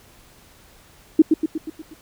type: tone with echo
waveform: sine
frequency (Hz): 315.4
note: D#4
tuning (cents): +24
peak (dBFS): -6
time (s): 1.19-1.22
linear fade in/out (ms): 5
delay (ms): 120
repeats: 6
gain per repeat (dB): -5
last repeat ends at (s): 1.94
effects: pink hiss -51 dBFS RMS until 2.01 s